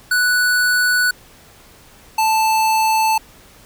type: tone pair in turn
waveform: square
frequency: 1480 / 880 Hz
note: F#6 / A5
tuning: 0 / 0 cents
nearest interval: major sixth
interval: 900 cents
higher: first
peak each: -14 dBFS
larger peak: neither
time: 0.11-1.11 / 2.18-3.18 s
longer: neither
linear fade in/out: 5 ms
effects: pink hiss -46 dBFS RMS until 3.65 s